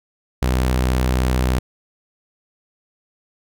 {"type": "tone", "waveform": "sawtooth", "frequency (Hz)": 63.2, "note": "B1", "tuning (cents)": 41, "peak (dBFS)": -12, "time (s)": [0.42, 1.59], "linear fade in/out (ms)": 5, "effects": []}